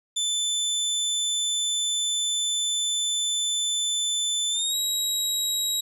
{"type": "tone with pitch glide", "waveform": "25% pulse", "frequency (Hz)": [3520, 3839], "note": ["A7", "B7"], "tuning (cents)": [0, -50], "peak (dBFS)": -19, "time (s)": [0.16, 5.81], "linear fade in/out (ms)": 10, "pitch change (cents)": 150, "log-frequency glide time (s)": [4.5, 4.76], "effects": []}